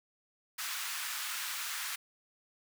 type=high-pass noise; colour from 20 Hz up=pink; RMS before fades=-38 dBFS; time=0.58-1.96 s; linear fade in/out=10 ms; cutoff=1200 Hz; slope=24 dB/octave; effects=none